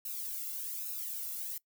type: noise with flanger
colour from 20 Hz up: violet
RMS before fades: -39 dBFS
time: 0.05-1.58 s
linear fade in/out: 5 ms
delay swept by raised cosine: 0.75 to 1.47 ms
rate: 1.2 Hz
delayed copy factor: +0.95
effects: noise-tail reverb RT60 0.1 s tail -21 dB re dry